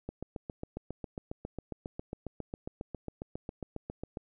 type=click train; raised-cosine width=2 ms; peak=-24 dBFS; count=31; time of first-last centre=0.09-4.172 s; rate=7.35 Hz; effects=none